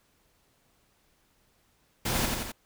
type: noise with echo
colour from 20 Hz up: pink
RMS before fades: -29 dBFS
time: 2.05-2.26 s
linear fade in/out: 10 ms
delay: 87 ms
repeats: 3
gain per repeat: -3 dB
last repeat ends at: 2.521 s
effects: pink hiss -68 dBFS RMS until 2.65 s